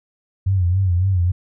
sine tone with vibrato, 92 Hz, F#2, 9 cents flat, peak -14 dBFS, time 0.46-1.32 s, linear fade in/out 10 ms, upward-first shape sine, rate 3.6 Hz, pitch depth 100 cents each way, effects none

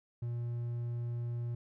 triangle tone, 119.1 Hz, A#2, 38 cents sharp, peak -32 dBFS, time 0.22-1.55 s, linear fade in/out 5 ms, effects none

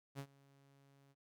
sawtooth tone with ADSR envelope, 138.59 Hz, C#3, in tune, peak -38 dBFS, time 0.15-1.15 s, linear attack 41 ms, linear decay 70 ms, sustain -24 dB, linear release 42 ms, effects none

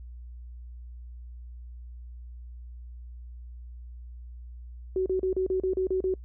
sine tone bursts, 374.8 Hz, F#4, 22 cents sharp, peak -23 dBFS, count 9, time 4.96-6.14 s, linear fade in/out 2 ms, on 100 ms, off 35 ms, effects noise-tail reverb RT60 0.1 s tail -26 dB re dry + added 60 Hz sine -40 dBFS peak until 6.24 s

